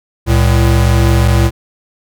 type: tone pair together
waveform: square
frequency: 67.19 / 112.8 Hz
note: C2 / A2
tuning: +47 / +44 cents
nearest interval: major sixth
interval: 897 cents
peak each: -11 dBFS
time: 0.26-1.51 s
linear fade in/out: 50 ms
effects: none